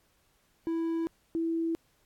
triangle / sine tone pair in turn, 329.6 / 329.6 Hz, E4 / E4, 0 / 0 cents, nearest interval unison, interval 0 cents, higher neither, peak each -26 / -27 dBFS, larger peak first, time 0.67-1.07 / 1.35-1.75 s, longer neither, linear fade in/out 0 ms, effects pink hiss -69 dBFS RMS until 2.05 s + AAC 64 kbps

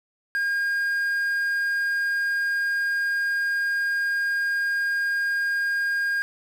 triangle tone with quantisation, 1618 Hz, G#6, 46 cents flat, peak -20 dBFS, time 0.35-6.22 s, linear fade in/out 0 ms, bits 8, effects none

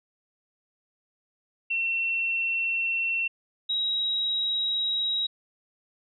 sine tone pair in turn, 2709 / 3831 Hz, E7 / A#7, +47 / +47 cents, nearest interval tritone, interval 600 cents, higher second, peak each -24 dBFS, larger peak neither, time 1.7-3.28 / 3.69-5.27 s, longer neither, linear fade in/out 10 ms, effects none

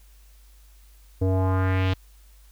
square tone with low-pass filter sweep, 93.9 Hz, F#2, 26 cents sharp, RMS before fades -22 dBFS, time 1.21-1.94 s, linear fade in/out 10 ms, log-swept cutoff 460 to 3600 Hz, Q 2.2, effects added 50 Hz sine -49 dBFS peak until 2.51 s + white hiss -60 dBFS RMS until 2.51 s

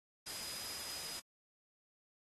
sine tone in noise, 4969 Hz, D#8, 3 cents flat, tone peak -47 dBFS, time 0.26-1.2 s, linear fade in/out 10 ms, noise white, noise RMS -45 dBFS, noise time 0.26-1.2 s, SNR -5 dB, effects AAC 32 kbps

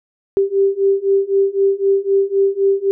sine beating tone pair, 390.9 / 394.8 Hz, G4 / G4, -5 / +12 cents, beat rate 3.9 Hz, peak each -16 / -15 dBFS, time 0.37-2.91 s, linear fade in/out 0 ms, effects none

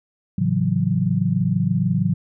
sine chord, F# minor seventh, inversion first, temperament equal, 110 / 138.59 / 164.81 / 185 Hz, A2 / C#3 / E3 / F#3, 0 / 0 / 0 / 0 cents, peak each -24 / -24 / -22 / -21 dBFS, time 0.38-2.14 s, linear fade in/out 5 ms, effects none

